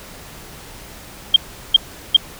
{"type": "tone bursts", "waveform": "sine", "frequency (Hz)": 3202, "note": "G7", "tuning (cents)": 36, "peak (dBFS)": -4, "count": 3, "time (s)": [1.34, 2.166], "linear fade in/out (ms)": 5, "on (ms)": 22, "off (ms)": 380, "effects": ["pink hiss -38 dBFS RMS until 2.39 s"]}